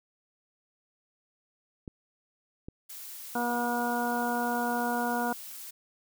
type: clicks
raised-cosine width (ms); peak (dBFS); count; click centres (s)
3; -27; 2; 1.878 / 2.685
type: noise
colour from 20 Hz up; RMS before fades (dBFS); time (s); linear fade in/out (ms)
blue; -43; 2.89-5.71; 10
type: harmonic tone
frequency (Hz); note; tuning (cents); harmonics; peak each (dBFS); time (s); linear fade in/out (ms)
240; B3; -49; 1 / 2 / 3 / 4 / 5 / 6; -32 / -36 / -32 / -34 / -43 / -35; 3.35-5.33; 5
effects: none